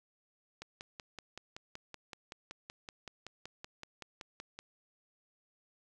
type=click train; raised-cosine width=0.2 ms; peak=-27 dBFS; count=22; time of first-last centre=0.62-4.59 s; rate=5.29 Hz; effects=none